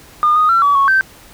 sine tone with pitch steps, 1214 / 1241 / 1353 / 1142 / 1105 / 1553 Hz, D#6 / D#6 / E6 / D6 / C#6 / G6, -43 / -5 / +45 / -49 / -6 / -17 cents, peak -8 dBFS, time 0.23-1.01 s, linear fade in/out 0 ms, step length 130 ms, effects tanh soft clip ceiling -4 dBFS + pink hiss -42 dBFS RMS until 1.33 s

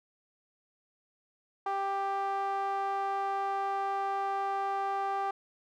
sawtooth tone with band-pass filter, 393.5 Hz, G4, 7 cents sharp, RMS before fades -32 dBFS, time 1.66-5.31 s, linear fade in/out 5 ms, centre 940 Hz, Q 9.6, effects none

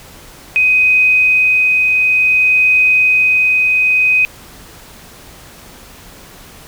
sine tone with tremolo, 2509 Hz, D#7, 14 cents sharp, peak -7 dBFS, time 0.56-4.25 s, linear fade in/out 0 ms, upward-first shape triangle, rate 0.56 Hz, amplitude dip 25%, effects pink hiss -38 dBFS RMS until 6.67 s

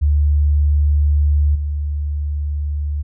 sine tone with level steps, 73.42 Hz, D2, in tune, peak -11 / -18 dBFS, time 0.01-3.03 s, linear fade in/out 20 ms, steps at 1.55 s, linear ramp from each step 5 ms, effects none

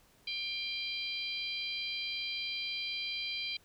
harmonic tone with a mistuned harmonic, 793 Hz, G5, 20 cents sharp, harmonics 3 / 4 / 5 / 6, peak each -39 / -40 / -41 / -42 dBFS, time 0.27-3.57 s, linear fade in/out 5 ms, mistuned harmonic 5, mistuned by +27 cents, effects pink hiss -65 dBFS RMS until 3.64 s

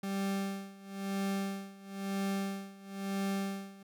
40% pulse tone with tremolo, 196 Hz, G3, in tune, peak -30 dBFS, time 0.03-3.83 s, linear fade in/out 5 ms, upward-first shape sine, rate 1 Hz, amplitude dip 90%, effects none

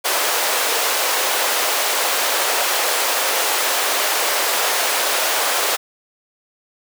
pink high-pass noise, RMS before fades -19 dBFS, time 0.04-5.77 s, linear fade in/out 20 ms, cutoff 480 Hz, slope 24 dB/octave, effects none

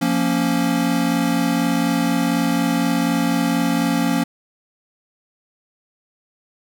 square chord, Bb minor, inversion second, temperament equal, 174.61 / 233.1 / 277.2 Hz, F3 / Bb3 / Db4, 0 / 0 / 0 cents, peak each -23 / -22 / -21 dBFS, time 0.01-4.24 s, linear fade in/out 10 ms, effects none

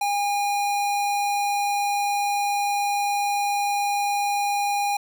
square tone, 813 Hz, G#5, 37 cents flat, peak -22 dBFS, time 0.01-4.97 s, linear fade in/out 5 ms, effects none

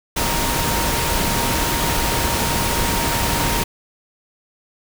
sine tone in noise, 932.3 Hz, A#5, in tune, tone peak -26 dBFS, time 0.16-3.64 s, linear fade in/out 10 ms, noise pink, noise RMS -20 dBFS, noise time 0.16-3.64 s, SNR -9 dB, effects none

